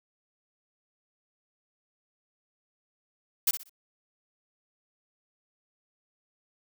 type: noise with echo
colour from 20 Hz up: blue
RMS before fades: -23 dBFS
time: 3.47-3.51 s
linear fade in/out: 5 ms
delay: 62 ms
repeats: 3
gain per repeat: -11 dB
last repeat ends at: 3.696 s
effects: none